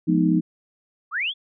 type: chord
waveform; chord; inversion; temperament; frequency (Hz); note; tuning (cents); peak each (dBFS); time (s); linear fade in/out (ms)
sine; F half-diminished seventh; none; equal with one note detuned; 174.61 / 210.3 / 246.9 / 311.1; F3 / Ab3 / Cb4 / Eb4; 0 / +22 / 0 / 0; -20 / -25 / -24 / -20; 0.07-0.41; 20
type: linear sweep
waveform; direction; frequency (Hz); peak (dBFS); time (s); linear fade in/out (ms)
sine; up; 1080 to 3520; -22; 1.11-1.34; 50
effects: none